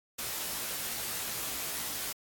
white noise with comb filter, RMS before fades -36 dBFS, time 0.18-2.13 s, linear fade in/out 10 ms, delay 17 ms, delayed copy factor +0.7, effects AAC 64 kbps

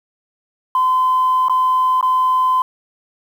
sine tone with dropouts, 1025 Hz, C6, 36 cents flat, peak -11 dBFS, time 0.75-2.62 s, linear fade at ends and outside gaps 2 ms, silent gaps 1.484-1.496 / 2.011-2.027 s, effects tanh soft clip ceiling -8 dBFS + 7-bit

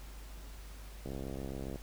click train, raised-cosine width 2 ms, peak -28 dBFS, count 48, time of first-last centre 1.06-1.758 s, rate 67.3 Hz, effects added 50 Hz sine -46 dBFS peak until 1.82 s + pink hiss -55 dBFS RMS until 1.82 s

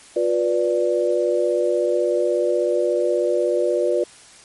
sine tone cluster, 355.9 / 489.6 / 586 Hz, F4 / B4 / D5, +33 / -15 / -4 cents, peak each -21 dBFS, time 0.16-4.04 s, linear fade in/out 5 ms, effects white hiss -46 dBFS RMS until 4.44 s + MP3 48 kbps

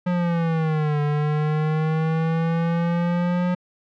square exponential two-way sweep, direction down then up, 180 to 146.83 to 180 Hz, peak -20 dBFS, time 0.06-3.55 s, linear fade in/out 10 ms, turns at 1.01 s, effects low-pass 2000 Hz 12 dB/octave

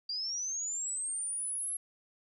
sine linear sweep, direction up, 4699 to 11175 Hz, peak -33 dBFS, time 0.09-1.77 s, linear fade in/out 5 ms, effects none

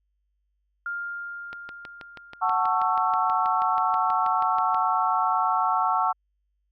sine tone with exponential decay, 1402 Hz, F6, 6 cents sharp, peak -27 dBFS, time 0.86-3.95 s, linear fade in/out 2 ms, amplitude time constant 670 ms
click train, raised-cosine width 0.3 ms, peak -23 dBFS, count 21, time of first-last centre 1.53-4.745 s, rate 6.22 Hz
sine chord, F# minor seventh, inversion none, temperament just, 740 / 888 / 1110 / 1332 Hz, F#5 / A5 / C#6 / E6, 0 / +16 / +2 / +18 cents, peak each -26 dBFS, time 2.41-6.13 s, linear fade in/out 20 ms
effects added 50 Hz sine -70 dBFS peak until 6.71 s

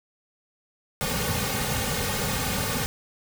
pink noise with comb filter, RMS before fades -27 dBFS, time 1.01-2.86 s, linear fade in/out 0 ms, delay 3 ms, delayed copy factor -1, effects none

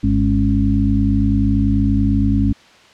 harmonic tone with a mistuned harmonic, 51.91 Hz, G#1, in tune, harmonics 1 / 2 / 4 / 5, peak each -18 / -18 / -18 / -18 dBFS, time 0.03-2.53 s, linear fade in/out 10 ms, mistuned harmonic 5, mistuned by +110 cents, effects white hiss -46 dBFS RMS until 2.93 s + low-pass 4000 Hz 12 dB/octave

